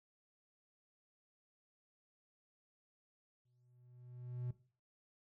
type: tone with exponential growth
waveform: triangle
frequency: 123.47 Hz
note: B2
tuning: in tune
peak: -35 dBFS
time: 3.45-4.51 s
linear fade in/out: 5 ms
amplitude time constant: 230 ms
effects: noise-tail reverb RT60 0.4 s tail -17 dB re dry